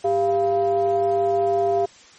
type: ring-modulated tone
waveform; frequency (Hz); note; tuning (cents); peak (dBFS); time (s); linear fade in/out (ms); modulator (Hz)
triangle; 147.1; D3; +3; -12; 0.04-1.86; 10; 544
effects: white hiss -48 dBFS RMS until 2.18 s + MP3 32 kbps

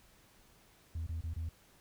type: tone with dropouts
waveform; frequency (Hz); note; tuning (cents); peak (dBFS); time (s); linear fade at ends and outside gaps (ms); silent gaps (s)
sine; 81.6; E2; -17; -33; 0.95-1.49; 5; 1.066-1.091 / 1.21-1.237 / 1.337-1.362
effects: tanh soft clip ceiling -34 dBFS + pink hiss -64 dBFS RMS until 1.8 s

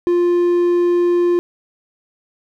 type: tone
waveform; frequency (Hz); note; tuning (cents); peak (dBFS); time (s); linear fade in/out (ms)
triangle; 350.1; F4; +4; -10; 0.07-1.39; 0
effects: none

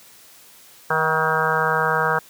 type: harmonic tone with a mistuned harmonic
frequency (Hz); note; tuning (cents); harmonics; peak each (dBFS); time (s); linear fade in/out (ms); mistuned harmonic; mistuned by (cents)
159.1; D#3; +39; 1 / 3 / 4 / 5 / 6 / 7 / 8 / 9 / 10; -29 / -25 / -30 / -27 / -25 / -27 / -25 / -26 / -24; 0.9-2.19; 5; 5; -46
effects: white hiss -48 dBFS RMS until 2.29 s + high-pass 100 Hz 12 dB/octave

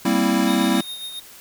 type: chord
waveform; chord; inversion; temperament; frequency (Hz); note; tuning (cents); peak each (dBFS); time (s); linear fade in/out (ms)
square; C dominant seventh; second; equal; 196 / 233.1 / 261.6 / 329.6; G3 / Bb3 / C4 / E4; 0 / 0 / 0 / 0; -23; 0.05-0.81; 5
type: tone with tremolo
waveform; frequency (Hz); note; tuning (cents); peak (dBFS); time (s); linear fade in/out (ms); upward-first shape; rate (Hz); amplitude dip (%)
square; 3700; A#7; -14; -29; 0.47-1.2; 10; sine; 7.3; 50
effects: white hiss -44 dBFS RMS until 1.4 s

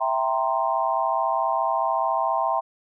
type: chord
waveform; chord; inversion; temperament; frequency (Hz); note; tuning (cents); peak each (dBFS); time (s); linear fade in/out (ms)
sine; C dominant seventh; first; equal; 659.3 / 784 / 932.3 / 1046.5; E5 / G5 / Bb5 / C6; 0 / 0 / 0 / 0; -26; 0-2.61; 20
effects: none

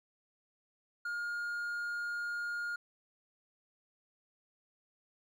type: tone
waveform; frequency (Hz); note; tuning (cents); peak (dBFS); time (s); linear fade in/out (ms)
triangle; 1420; F6; +28; -33; 1.05-2.76; 5
effects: none

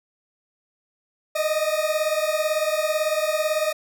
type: beating tone pair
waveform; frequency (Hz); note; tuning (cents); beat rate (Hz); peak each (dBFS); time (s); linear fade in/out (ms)
40% pulse; 610 / 628; D#5 / D#5; -34 / +16; 18; -23; 1.35-3.73; 10
effects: none

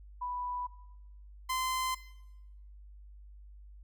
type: tone pair in turn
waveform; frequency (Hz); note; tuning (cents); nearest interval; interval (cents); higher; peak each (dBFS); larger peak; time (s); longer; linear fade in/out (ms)
sine / sawtooth; 987.8 / 1033.3; B5 / C6; 0 / -22; minor second; 78; second; -34 / -27; second; 0.21-0.67 / 1.49-1.95; neither; 10
effects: noise-tail reverb RT60 0.9 s tail -17 dB re dry + added 50 Hz sine -49 dBFS peak until 3.83 s

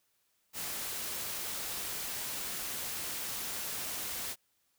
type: noise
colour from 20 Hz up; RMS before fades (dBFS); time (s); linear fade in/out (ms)
white; -38; 0.53-4.36; 50
effects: white hiss -75 dBFS RMS until 4.78 s

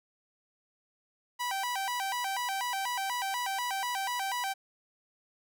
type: tone with vibrato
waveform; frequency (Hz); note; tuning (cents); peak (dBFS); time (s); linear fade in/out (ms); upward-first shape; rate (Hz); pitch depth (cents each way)
sawtooth; 873; A5; -14; -27; 1.39-4.54; 20; square; 4.1; 200
effects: none

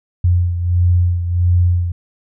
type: beating tone pair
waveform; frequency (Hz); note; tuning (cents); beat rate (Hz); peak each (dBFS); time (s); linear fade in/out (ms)
sine; 88 / 89.5; F2 / F2; +14 / +43; 1.5; -12 / -19; 0.24-1.92; 5
effects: none

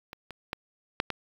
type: clicks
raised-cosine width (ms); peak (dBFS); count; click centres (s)
0.3; -24 / -24 / -15 / -8 / -14; 5; 0.131 / 0.307 / 0.531 / 1.001 / 1.103
effects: 7-bit

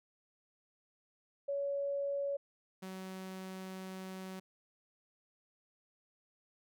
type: tone pair in turn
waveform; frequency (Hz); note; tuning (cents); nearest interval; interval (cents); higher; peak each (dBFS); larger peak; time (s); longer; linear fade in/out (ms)
sine / sawtooth; 562 / 188.25; C#5 / F#3; +24 / +30; octave + perfect fifth; 1894; first; -33 / -39; first; 1.48-2.37 / 2.82-4.4; second; 10
effects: none

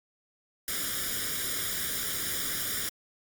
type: noise with comb filter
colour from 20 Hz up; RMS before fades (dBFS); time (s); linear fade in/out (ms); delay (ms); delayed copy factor
white; -32; 0.68-2.89; 2; 0.57; +0.8
effects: Opus 48 kbps

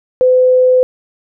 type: tone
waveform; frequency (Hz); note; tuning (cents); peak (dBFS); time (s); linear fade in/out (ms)
sine; 508; B4; +49; -6; 0.21-0.83; 0
effects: none

